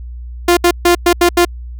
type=tone bursts at uneven times; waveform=sawtooth; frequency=349.2 Hz; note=F4; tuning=in tune; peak=-3 dBFS; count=6; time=0.48-0.57 / 0.64-0.71 / 0.85-0.95 / 1.06-1.13 / 1.21-1.29 / 1.37-1.45 s; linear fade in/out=5 ms; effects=added 60 Hz sine -25 dBFS peak until 1.79 s